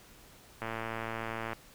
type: click train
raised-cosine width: 0.5 ms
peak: -21 dBFS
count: 104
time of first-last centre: 0.62-1.532 s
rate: 113 Hz
effects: pink hiss -56 dBFS RMS until 1.74 s